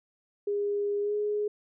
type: tone with pitch glide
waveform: sine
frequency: 408.2 to 417.3 Hz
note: G#4 to G#4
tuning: -30 to +8 cents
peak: -26 dBFS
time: 0.47-1.48 s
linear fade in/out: 5 ms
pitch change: +38 cents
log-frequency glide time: 1.01-1.14 s
effects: none